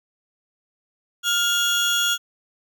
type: tone pair together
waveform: 30% pulse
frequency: 1408 / 3349 Hz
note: F6 / G#7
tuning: +14 / +14 cents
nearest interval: octave + minor third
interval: 1500 cents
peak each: -19 dBFS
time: 1.23-2.18 s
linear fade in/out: 50 ms
effects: none